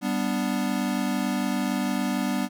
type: chord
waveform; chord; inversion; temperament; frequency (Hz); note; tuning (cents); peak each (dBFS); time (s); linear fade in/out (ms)
square; G major; none; equal; 196 / 246.9 / 293.7; G3 / B3 / D4; 0 / 0 / 0; -29 / -28 / -31; 0.01-2.49; 50
effects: none